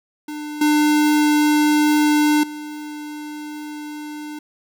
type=tone with level steps; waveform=square; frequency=299.8 Hz; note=D4; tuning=36 cents sharp; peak=-28 / -14 / -30 dBFS; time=0.28-4.39 s; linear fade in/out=5 ms; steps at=0.61 / 2.43 s; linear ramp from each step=5 ms; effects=none